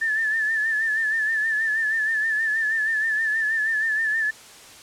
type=tone with vibrato; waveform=sine; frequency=1760 Hz; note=A6; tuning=in tune; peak=-20 dBFS; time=0.01-4.31 s; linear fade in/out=10 ms; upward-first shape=sine; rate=6.3 Hz; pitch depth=56 cents each way; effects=white hiss -45 dBFS RMS until 4.82 s + low-pass 9000 Hz 12 dB/octave

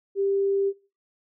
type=tone; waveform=sine; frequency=394.7 Hz; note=G4; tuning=12 cents sharp; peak=-21 dBFS; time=0.15-0.73 s; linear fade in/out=50 ms; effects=noise-tail reverb RT60 0.3 s tail -17 dB re dry

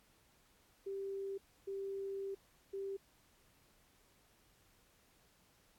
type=tone bursts at uneven times; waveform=sine; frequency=392 Hz; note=G4; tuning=in tune; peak=-39 dBFS; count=3; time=0.86-1.38 / 1.67-2.35 / 2.73-2.97 s; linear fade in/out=10 ms; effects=pink hiss -70 dBFS RMS until 5.78 s + AAC 64 kbps

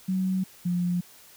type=tone pair in turn; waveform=sine; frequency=187.6 / 176.68 Hz; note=F#3 / F3; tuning=+24 / +20 cents; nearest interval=minor second; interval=104 cents; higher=first; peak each=-23 dBFS; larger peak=neither; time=0.08-0.44 / 0.65-1.01 s; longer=neither; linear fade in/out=10 ms; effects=white hiss -52 dBFS RMS until 1.36 s

